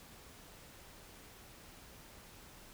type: silence
effects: pink hiss -56 dBFS RMS until 2.73 s